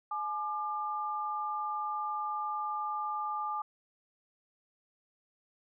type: tone pair together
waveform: sine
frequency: 848.6 / 1197 Hz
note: G#5 / D6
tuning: +37 / +33 cents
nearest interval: tritone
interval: 596 cents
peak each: -36 / -34 dBFS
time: 0.11-3.62 s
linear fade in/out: 5 ms
effects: none